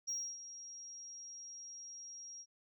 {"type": "tone with ADSR envelope", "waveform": "sine", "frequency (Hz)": 5630, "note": "F8", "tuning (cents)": 13, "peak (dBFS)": -34, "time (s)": [0.07, 2.46], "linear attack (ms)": 21, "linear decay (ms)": 280, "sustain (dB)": -13, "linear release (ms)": 55, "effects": ["tanh soft clip ceiling -33 dBFS"]}